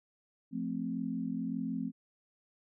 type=chord; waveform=sine; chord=F major; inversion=none; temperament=equal; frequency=174.61 / 220 / 261.6 Hz; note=F3 / A3 / C4; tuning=0 / 0 / 0 cents; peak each=-39 / -37 / -36 dBFS; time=0.51-1.92 s; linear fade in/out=50 ms; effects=none